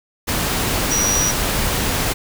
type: tone in noise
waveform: sine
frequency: 5800 Hz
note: F#8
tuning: 35 cents flat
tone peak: -17 dBFS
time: 0.9-1.32 s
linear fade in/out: 20 ms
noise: pink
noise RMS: -20 dBFS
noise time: 0.27-2.14 s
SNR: 0 dB
effects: none